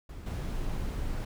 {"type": "noise with level steps", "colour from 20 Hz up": "brown", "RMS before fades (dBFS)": [-41, -33], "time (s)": [0.09, 1.25], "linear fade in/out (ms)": 5, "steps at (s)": 0.26, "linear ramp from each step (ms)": 5, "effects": []}